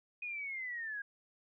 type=linear sweep; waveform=sine; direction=down; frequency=2489 to 1615 Hz; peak=-38 dBFS; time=0.22-1.02 s; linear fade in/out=5 ms; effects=none